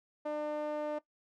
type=tone with band-pass filter; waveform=sawtooth; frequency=299.9 Hz; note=D4; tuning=36 cents sharp; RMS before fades=-36 dBFS; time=0.25-0.99 s; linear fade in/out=10 ms; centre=650 Hz; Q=2.3; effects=noise-tail reverb RT60 0.1 s tail -17 dB re dry